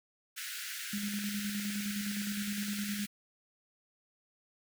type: high-pass noise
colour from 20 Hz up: pink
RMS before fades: -41 dBFS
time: 0.36-3.07 s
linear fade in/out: 20 ms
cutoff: 1400 Hz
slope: 96 dB/octave
type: tone with tremolo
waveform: sine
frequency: 204.7 Hz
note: G#3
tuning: 25 cents flat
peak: -33 dBFS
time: 0.93-3.06 s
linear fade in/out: 5 ms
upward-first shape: square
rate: 9.7 Hz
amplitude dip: 40%
effects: none